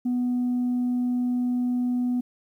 sine tone, 246.9 Hz, B3, in tune, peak -20 dBFS, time 0.05-2.21 s, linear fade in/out 10 ms, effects tanh soft clip ceiling -20 dBFS + 10-bit

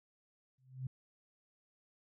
sine tone with exponential growth, 130 Hz, C3, 11 cents flat, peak -34 dBFS, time 0.58-0.87 s, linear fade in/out 5 ms, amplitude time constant 62 ms, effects none

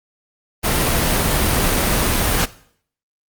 pink noise, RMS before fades -17 dBFS, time 0.63-2.46 s, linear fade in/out 20 ms, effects noise-tail reverb RT60 0.6 s tail -19 dB re dry + Opus 32 kbps

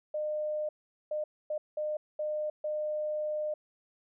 sine tone bursts at uneven times, 607 Hz, D#5, 43 cents flat, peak -30 dBFS, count 6, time 0.14-0.69 / 1.11-1.24 / 1.5-1.58 / 1.77-1.97 / 2.19-2.5 / 2.64-3.54 s, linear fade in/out 5 ms, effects none

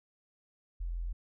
sine tone, 42.72 Hz, F1, 37 cents flat, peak -33 dBFS, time 0.8-1.13 s, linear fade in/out 10 ms, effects none

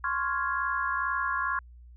sine chord, Db major seventh, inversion third, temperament equal, 1046.5 / 1108.7 / 1396.9 / 1661.2 Hz, C6 / Db6 / F6 / Ab6, 0 / 0 / 0 / 0 cents, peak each -32 dBFS, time 0.04-1.59 s, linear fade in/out 2 ms, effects added 60 Hz sine -47 dBFS peak until 1.96 s

